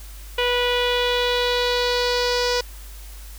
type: tone with low-pass filter sweep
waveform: sawtooth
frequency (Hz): 489.4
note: B4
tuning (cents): -16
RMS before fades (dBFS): -21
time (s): 0.38-2.61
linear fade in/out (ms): 5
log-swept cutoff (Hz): 3000 to 5100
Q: 3.8
effects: added 50 Hz sine -36 dBFS peak until 3.38 s + white hiss -45 dBFS RMS until 3.38 s